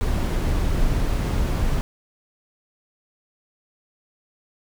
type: noise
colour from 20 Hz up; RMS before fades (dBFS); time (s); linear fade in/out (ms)
brown; -21; 0.01-1.81; 0
effects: none